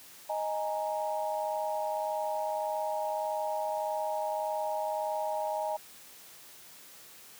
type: chord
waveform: sine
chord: D# suspended fourth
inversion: none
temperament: equal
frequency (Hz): 622.3 / 830.6 / 932.3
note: D#5 / G#5 / A#5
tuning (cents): 0 / 0 / 0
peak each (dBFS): -33 / -34 / -37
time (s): 0.29-5.77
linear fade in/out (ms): 10
effects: white hiss -52 dBFS RMS until 7.39 s + high-pass 100 Hz 12 dB/octave